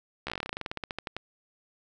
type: slowing click train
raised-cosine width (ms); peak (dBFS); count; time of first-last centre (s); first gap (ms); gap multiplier
0.3; -17; 22; 0.27-1.166; 14; 1.1
effects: none